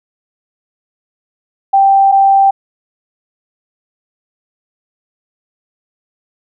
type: tone pair in turn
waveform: sine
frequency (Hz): 784 / 784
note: G5 / G5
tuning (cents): 0 / 0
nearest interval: unison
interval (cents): 0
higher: neither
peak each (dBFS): -5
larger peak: neither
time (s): 1.73-2.12 / 2.12-2.51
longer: neither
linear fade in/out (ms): 10
effects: none